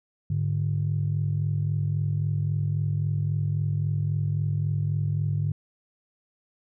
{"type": "tone pair together", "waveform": "sine", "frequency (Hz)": [103.83, 147.55], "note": ["G#2", "D3"], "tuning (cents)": [0, 8], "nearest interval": "tritone", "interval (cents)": 608, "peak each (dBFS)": -25, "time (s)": [0.3, 5.52], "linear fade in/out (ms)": 5, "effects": ["tanh soft clip ceiling -16 dBFS"]}